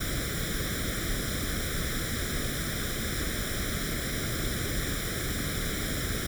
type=noise with comb filter; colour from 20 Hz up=pink; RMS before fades=-31 dBFS; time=0-6.27 s; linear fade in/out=10 ms; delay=0.55 ms; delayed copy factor=+0.95; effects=none